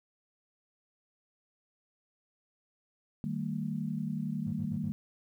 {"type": "chord", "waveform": "sine", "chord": "Eb major", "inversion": "none", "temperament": "equal with one note detuned", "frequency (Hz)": [155.56, 196, 227.2], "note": ["Eb3", "G3", "Bb3"], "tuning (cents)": [0, 0, -44], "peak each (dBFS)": -36, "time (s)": [3.24, 4.92], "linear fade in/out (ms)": 0}
{"type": "tone bursts", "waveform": "triangle", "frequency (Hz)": 104.4, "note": "G#2", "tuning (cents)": 10, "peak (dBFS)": -36, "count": 4, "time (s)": [4.46, 4.901], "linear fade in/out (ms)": 10, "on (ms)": 69, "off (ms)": 55}
{"effects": ["11-bit"]}